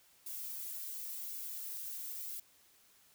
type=noise with flanger; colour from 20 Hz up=violet; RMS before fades=-43 dBFS; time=0.26-2.4 s; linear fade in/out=5 ms; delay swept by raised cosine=1.6 to 2.37 ms; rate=0.93 Hz; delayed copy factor=-0.5; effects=white hiss -66 dBFS RMS until 3.14 s